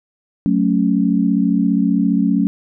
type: chord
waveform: sine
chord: F# minor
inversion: none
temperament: equal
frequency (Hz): 185 / 220 / 277.2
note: F#3 / A3 / C#4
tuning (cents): 0 / 0 / 0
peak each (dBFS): -17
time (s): 0.46-2.47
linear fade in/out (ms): 0
effects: none